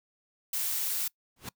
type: noise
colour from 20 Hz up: blue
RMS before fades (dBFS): -31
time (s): 0.53-1.08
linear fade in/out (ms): 5
type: noise with exponential growth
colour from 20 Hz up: pink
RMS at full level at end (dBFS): -33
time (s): 1.36-1.49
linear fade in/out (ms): 5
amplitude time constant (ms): 27
effects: noise-tail reverb RT60 0.1 s tail -24 dB re dry